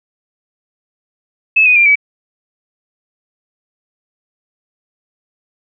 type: tone with pitch steps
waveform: sine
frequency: 2600 / 2490 / 2384 / 2283 Hz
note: E7 / D#7 / D7 / D7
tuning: -24 / +1 / +25 / -50 cents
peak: -6 dBFS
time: 1.56-1.956 s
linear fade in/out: 10 ms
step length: 99 ms
effects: none